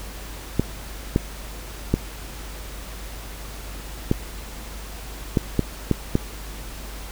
clicks, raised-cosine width 3 ms, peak -4 dBFS, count 8, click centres 0.596 / 1.161 / 1.94 / 4.114 / 5.372 / 5.593 / 5.913 / 6.154 s, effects added 50 Hz sine -35 dBFS peak until 7.11 s + pink hiss -39 dBFS RMS until 7.11 s

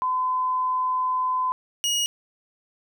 sine / 25% pulse tone pair in turn, 1018 / 2890 Hz, C6 / F#7, -48 / -41 cents, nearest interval octave + tritone, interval 1807 cents, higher second, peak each -21 / -18 dBFS, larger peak second, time 0.02-1.52 / 1.84-2.06 s, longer first, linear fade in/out 0 ms, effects none

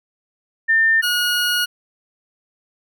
sine / 20% pulse tone pair in turn, 1800 / 1445.7 Hz, A6 / F#6, +39 / -41 cents, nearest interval major third, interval 380 cents, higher first, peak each -12 dBFS, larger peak neither, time 0.68-1.02 / 1.02-1.66 s, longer second, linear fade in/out 20 ms, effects none

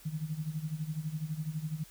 sine tone with tremolo, 155.56 Hz, D#3, in tune, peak -30 dBFS, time 0.05-1.84 s, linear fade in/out 10 ms, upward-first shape sine, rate 12 Hz, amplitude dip 80%, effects added 42 Hz sine -62 dBFS peak until 1.9 s + white hiss -56 dBFS RMS until 1.9 s

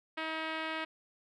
5% pulse tone with low-pass filter, 318.5 Hz, D#4, 41 cents sharp, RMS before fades -37 dBFS, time 0.17-0.85 s, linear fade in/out 10 ms, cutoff 2600 Hz, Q 0.9, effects none

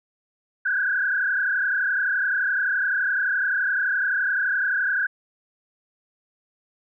sine tone with frequency modulation, 1562 Hz, G6, 7 cents flat, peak -20 dBFS, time 0.65-5.07 s, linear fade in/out 10 ms, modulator 31.7 Hz, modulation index 2.8, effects none

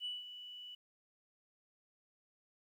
sine tone with ADSR envelope, 2960 Hz, F#7, in tune, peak -36 dBFS, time 0-0.75 s, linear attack 51 ms, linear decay 180 ms, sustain -11 dB, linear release 6 ms, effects tanh soft clip ceiling -33 dBFS + 12-bit

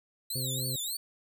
15% pulse tone with vibrato, 3951 Hz, B7, in tune, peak -26 dBFS, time 0.3-0.97 s, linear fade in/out 5 ms, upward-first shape triangle, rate 3.4 Hz, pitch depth 240 cents each way
harmonic tone, 130.3 Hz, C3, 7 cents flat, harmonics 1 / 2 / 3 / 4, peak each -34 / -44 / -47 / -46 dBFS, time 0.35-0.76 s, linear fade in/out 5 ms
effects none

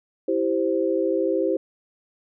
sine chord, C major, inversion first, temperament equal with one note detuned, 329.6 / 390 / 523.3 Hz, E4 / G4 / C5, 0 / -9 / 0 cents, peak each -24 dBFS, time 0.28-1.57 s, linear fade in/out 5 ms, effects none

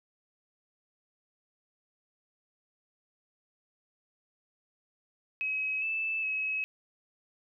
sine tone with pitch steps, 2550 / 2632 / 2565 Hz, D#7 / E7 / E7, +42 / -3 / -48 cents, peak -29 dBFS, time 5.41-6.64 s, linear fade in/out 0 ms, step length 410 ms, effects none

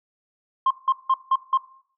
sine tone bursts, 1060 Hz, C6, 22 cents sharp, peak -14 dBFS, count 5, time 0.66-1.575 s, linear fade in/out 5 ms, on 47 ms, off 170 ms, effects noise-tail reverb RT60 0.6 s tail -19 dB re dry + tanh soft clip ceiling -12 dBFS

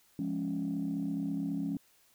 sine chord, Db major, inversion first, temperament just, 173.24 / 207.9 / 277.2 Hz, F3 / Ab3 / Db4, -14 / +2 / 0 cents, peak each -36 / -36 / -33 dBFS, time 0.19-1.77 s, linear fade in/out 2 ms, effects tanh soft clip ceiling -25 dBFS + white hiss -66 dBFS RMS until 2.14 s

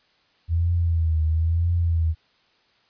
sine tone with vibrato, 82.41 Hz, E2, in tune, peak -18 dBFS, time 0.48-2.15 s, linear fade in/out 50 ms, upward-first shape triangle, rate 1 Hz, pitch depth 89 cents each way, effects white hiss -62 dBFS RMS until 2.89 s + resampled to 11025 Hz

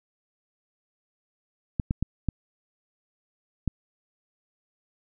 clicks, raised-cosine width 5 ms, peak -12 dBFS, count 5, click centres 1.798 / 1.909 / 2.026 / 2.287 / 3.677 s, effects none

